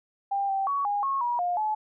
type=tone with pitch steps; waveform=sine; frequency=795 / 779 / 1122 / 817 / 1092 / 961 / 709 / 858 Hz; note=G5 / G5 / C#6 / G#5 / C#6 / B5 / F5 / A5; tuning=+24 / -11 / +21 / -29 / -26 / -48 / +26 / -44 cents; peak=-24 dBFS; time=0.31-1.75 s; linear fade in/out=10 ms; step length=180 ms; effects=none